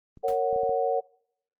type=clicks; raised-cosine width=3 ms; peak=-33 dBFS; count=5; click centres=0.173 / 0.529 / 0.561 / 0.634 / 0.694 s
type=chord; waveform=sine; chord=F# major; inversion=first; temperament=just; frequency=462.5 / 555 / 740 Hz; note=A#4 / C#5 / F#5; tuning=-14 / +2 / 0 cents; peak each=-27 dBFS; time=0.23-1.01 s; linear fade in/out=20 ms
type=noise with exponential decay; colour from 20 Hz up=pink; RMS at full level=-39 dBFS; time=0.28-0.42 s; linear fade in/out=2 ms; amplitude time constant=29 ms
effects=noise-tail reverb RT60 0.7 s tail -24 dB re dry + Opus 24 kbps